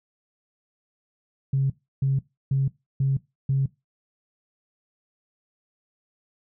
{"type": "tone bursts", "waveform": "sine", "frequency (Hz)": 135.8, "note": "C#3", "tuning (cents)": -35, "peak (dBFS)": -18, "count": 5, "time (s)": [1.53, 3.66], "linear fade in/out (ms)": 5, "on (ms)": 170, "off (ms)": 320, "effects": ["noise-tail reverb RT60 0.2 s tail -19 dB re dry", "tanh soft clip ceiling -14 dBFS"]}